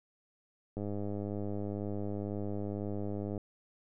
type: click train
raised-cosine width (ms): 2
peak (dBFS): -25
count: 267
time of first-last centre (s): 0.77-3.378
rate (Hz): 102
effects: none